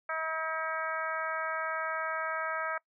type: harmonic tone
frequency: 319.9 Hz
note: D#4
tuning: 48 cents sharp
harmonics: 2 / 3 / 4 / 5 / 6 / 7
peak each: -38 / -40 / -35 / -37 / -43 / -43 dBFS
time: 0.09-2.78 s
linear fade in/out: 5 ms
effects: noise-tail reverb RT60 0.1 s tail -23 dB re dry